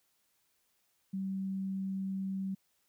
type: tone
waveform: sine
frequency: 192.2 Hz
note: G3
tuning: 34 cents flat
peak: -33 dBFS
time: 1.13-2.55 s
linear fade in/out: 10 ms
effects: white hiss -75 dBFS RMS until 2.88 s